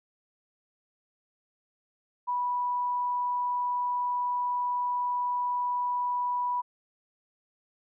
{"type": "tone", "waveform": "sine", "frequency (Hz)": 982, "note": "B5", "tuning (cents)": -10, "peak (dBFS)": -26, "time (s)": [2.27, 6.62], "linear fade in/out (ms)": 20, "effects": []}